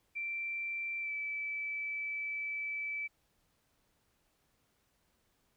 sine tone with pitch glide, 2349 to 2310 Hz, D7 to D7, 0 to -29 cents, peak -35 dBFS, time 0.15-3.08 s, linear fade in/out 20 ms, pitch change -29 cents, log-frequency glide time 1-1.12 s, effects pink hiss -75 dBFS RMS until 5.56 s

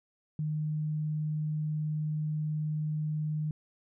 sine tone, 153.1 Hz, D#3, 28 cents flat, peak -29 dBFS, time 0.39-3.51 s, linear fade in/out 2 ms, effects none

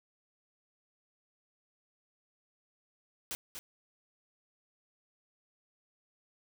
white noise with echo, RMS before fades -38 dBFS, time 3.31-3.35 s, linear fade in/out 0 ms, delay 240 ms, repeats 1, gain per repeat -6 dB, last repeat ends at 3.59 s, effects none

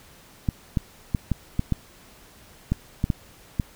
clicks, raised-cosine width 5 ms, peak -9 dBFS, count 10, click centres 0.488 / 0.772 / 1.148 / 1.317 / 1.594 / 1.723 / 2.72 / 3.041 / 3.102 / 3.598 s, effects pink hiss -51 dBFS RMS until 3.75 s

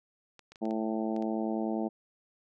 clicks, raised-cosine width 0.2 ms, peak -33 dBFS, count 7, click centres 0.393 / 0.52 / 0.558 / 0.654 / 0.709 / 1.164 / 1.224 s
harmonic tone, 110.3 Hz, A2, 5 cents sharp, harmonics 2 / 3 / 4 / 5 / 6 / 7 / 8, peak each -32 / -34 / -40 / -41 / -39 / -41 / -46 dBFS, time 0.61-1.89 s, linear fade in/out 20 ms
effects none

